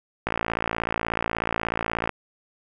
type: click train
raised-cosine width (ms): 0.5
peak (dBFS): -9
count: 104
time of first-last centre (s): 0.27-2.093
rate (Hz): 56.5
effects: none